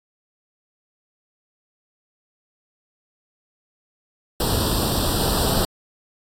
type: noise with comb filter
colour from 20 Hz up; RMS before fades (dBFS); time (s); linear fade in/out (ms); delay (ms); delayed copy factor
pink; -21; 4.4-5.65; 2; 0.23; +1
effects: AAC 48 kbps